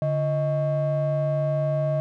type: ring-modulated tone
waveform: triangle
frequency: 241.6 Hz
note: B3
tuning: 38 cents flat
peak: -16 dBFS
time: 0.02-2 s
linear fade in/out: 0 ms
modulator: 386 Hz
effects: none